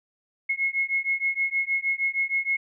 sine beating tone pair, 2168 / 2174.4 Hz, C#7 / C#7, -39 / -34 cents, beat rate 6.4 Hz, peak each -26 dBFS, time 0.49-2.57 s, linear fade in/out 10 ms, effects none

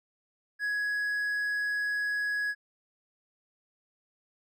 triangle tone, 1672 Hz, G#6, 11 cents sharp, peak -26 dBFS, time 0.59-2.55 s, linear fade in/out 50 ms, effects none

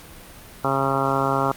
harmonic tone, 136.2 Hz, C#3, 30 cents flat, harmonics 1 / 2 / 3 / 4 / 5 / 6 / 7 / 8 / 9 / 10, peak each -28 / -28 / -28 / -28 / -28 / -28 / -28 / -28 / -28 / -28 dBFS, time 0.64-1.52 s, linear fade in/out 5 ms, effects pink hiss -43 dBFS RMS until 1.56 s + Opus 48 kbps

